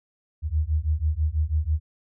sine beating tone pair, 74.4 / 80.5 Hz, D2 / E2, +23 / -41 cents, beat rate 6.1 Hz, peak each -24 dBFS, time 0.42-1.8 s, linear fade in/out 50 ms, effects none

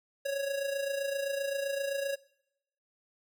square tone with amplitude modulation, 554.4 Hz, C#5, in tune, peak -29 dBFS, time 0.25-2.16 s, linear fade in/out 10 ms, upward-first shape sine, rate 27.7 Hz, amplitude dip 55%, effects noise-tail reverb RT60 0.8 s tail -22 dB re dry

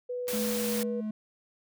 sine tone with pitch glide, 493.9 to 484 Hz, B4 to B4, 0 to -35 cents, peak -31 dBFS, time 0.09-1.01 s, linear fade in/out 10 ms, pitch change -35 cents, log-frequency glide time 0.35-0.68 s
clicks, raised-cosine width 0.2 ms, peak -37 / -33 dBFS, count 2, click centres 0.272 / 0.474 s
white noise, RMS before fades -35 dBFS, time 0.28-0.83 s, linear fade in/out 0 ms
triangle tone with tremolo, 214.6 Hz, A3, 43 cents flat, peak -28 dBFS, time 0.33-1.11 s, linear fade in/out 5 ms, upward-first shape sine, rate 2.8 Hz, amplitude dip 25%
effects none

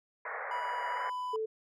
white band-pass noise, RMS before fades -39 dBFS, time 0.25-1.1 s, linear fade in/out 5 ms, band 450 to 2100 Hz, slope 96 dB/octave
triangle tone with pitch glide, 978 to 998 Hz, B5 to B5, -17 to +18 cents, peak -32 dBFS, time 0.51-1.36 s, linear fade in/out 2 ms, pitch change +35 cents, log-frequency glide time 0.93-1.05 s
sine tone, 439.6 Hz, A4, 2 cents flat, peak -31 dBFS, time 1.33-1.46 s, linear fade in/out 10 ms
effects none

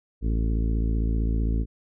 harmonic tone, 55.5 Hz, A1, 16 cents sharp, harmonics 1 / 2 / 3 / 4 / 5 / 6 / 7 / 8, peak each -22 / -31 / -35 / -34 / -35 / -41 / -44 / -43 dBFS, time 0.21-1.66 s, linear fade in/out 50 ms, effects none

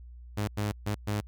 sawtooth tone bursts at uneven times, 104 Hz, G#2, 3 cents sharp, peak -24 dBFS, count 4, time 0.37-0.48 / 0.57-0.72 / 0.86-0.95 / 1.07-1.21 s, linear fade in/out 10 ms, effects added 60 Hz sine -44 dBFS peak until 1.27 s

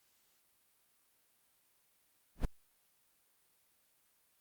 brown noise with exponential growth, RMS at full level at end -28 dBFS, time 2.35-2.45 s, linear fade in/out 1 ms, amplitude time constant 21 ms, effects white hiss -73 dBFS RMS until 4.4 s + Opus 48 kbps

